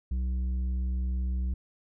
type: tone with tanh clipping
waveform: triangle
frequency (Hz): 63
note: B1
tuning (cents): +35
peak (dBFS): -28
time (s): 0.11-1.54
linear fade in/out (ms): 5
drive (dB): 11
effects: none